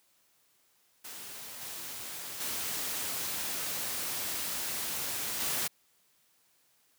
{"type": "noise with level steps", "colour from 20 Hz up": "white", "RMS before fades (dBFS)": [-44, -41, -35, -32], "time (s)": [1.04, 5.68], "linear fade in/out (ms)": 10, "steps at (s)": [1.61, 2.4, 5.4], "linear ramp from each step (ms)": 5, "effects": ["white hiss -69 dBFS RMS until 6.98 s", "high-pass 80 Hz 12 dB/octave"]}